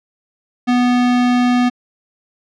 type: tone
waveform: square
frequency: 246.3 Hz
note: B3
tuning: 5 cents flat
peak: -12 dBFS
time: 0.67-1.7 s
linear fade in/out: 20 ms
effects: low-pass 4000 Hz 12 dB/octave